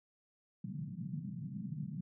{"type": "band-pass noise", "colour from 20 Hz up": "pink", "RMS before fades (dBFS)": -42, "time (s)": [0.64, 2.01], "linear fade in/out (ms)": 5, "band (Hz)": [130, 210], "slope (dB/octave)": 48, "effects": []}